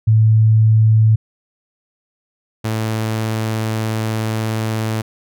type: tone pair in turn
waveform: sine / sawtooth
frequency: 110 / 110.41 Hz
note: A2 / A2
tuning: 0 / +6 cents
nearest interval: unison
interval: 6 cents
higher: second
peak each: -8 / -14 dBFS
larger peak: first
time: 0.07-1.16 / 2.64-5.02 s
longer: second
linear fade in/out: 10 ms
effects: none